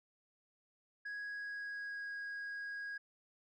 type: tone with pitch glide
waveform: sine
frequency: 1661.2 to 1644 Hz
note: G#6 to G#6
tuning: 0 to -18 cents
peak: -38 dBFS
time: 1.05-2.98 s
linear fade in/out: 10 ms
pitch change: -18 cents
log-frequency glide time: 1.19-2.13 s
effects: tanh soft clip ceiling -40 dBFS